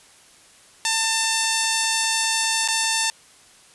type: tone with dropouts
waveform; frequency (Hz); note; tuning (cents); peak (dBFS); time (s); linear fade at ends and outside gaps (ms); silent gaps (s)
5% pulse; 895; A5; +29; -7; 0.85-3.1; 1; 2.677-2.685
effects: white hiss -51 dBFS RMS until 3.74 s + resampled to 24000 Hz